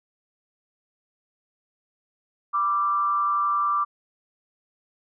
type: tone with frequency modulation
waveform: sine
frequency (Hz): 1174.7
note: D6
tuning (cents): 0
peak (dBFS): -20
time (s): 2.53-3.85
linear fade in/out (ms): 20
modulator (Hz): 181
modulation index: 0.41
effects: none